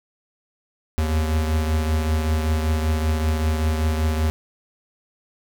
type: beating tone pair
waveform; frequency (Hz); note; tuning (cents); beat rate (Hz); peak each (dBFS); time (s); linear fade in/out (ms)
square; 77.78 / 82.98; D#2 / E2; 0 / +12; 5.2; -20 / -29; 0.98-4.3; 0
effects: none